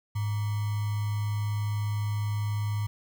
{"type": "tone with sample-and-hold", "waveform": "sine", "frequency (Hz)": 104.5, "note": "G#2", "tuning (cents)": 11, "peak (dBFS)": -26, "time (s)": [0.15, 2.87], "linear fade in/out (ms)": 10, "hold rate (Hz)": 1050, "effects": []}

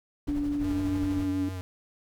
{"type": "noise with tremolo", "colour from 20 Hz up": "brown", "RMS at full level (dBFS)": -36, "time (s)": [0.27, 1.26], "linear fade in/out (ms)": 5, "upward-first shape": "sine", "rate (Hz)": 12, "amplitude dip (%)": 50}
{"type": "tone with pitch glide", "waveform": "sine", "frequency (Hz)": [290, 284.9], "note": ["D4", "C#4"], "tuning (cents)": [-22, 48], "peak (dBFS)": -26, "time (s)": [0.28, 1.49], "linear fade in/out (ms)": 5, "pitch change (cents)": -30, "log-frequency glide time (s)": [1.09, 1.37]}
{"type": "tone with vibrato", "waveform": "square", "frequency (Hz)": 92.5, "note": "F#2", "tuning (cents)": 0, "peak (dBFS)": -34, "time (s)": [0.64, 1.61], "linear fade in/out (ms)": 0, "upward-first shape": "triangle", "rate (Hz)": 7.1, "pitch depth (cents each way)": 36}
{"effects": []}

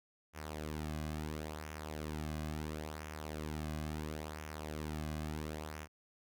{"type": "tone with flanger", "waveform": "sawtooth", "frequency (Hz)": 76.8, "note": "D#2", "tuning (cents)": -22, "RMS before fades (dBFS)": -42, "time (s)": [0.33, 5.88], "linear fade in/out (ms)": 50, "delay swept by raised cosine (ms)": [0.23, 2.23], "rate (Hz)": 0.73, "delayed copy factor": -0.6, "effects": []}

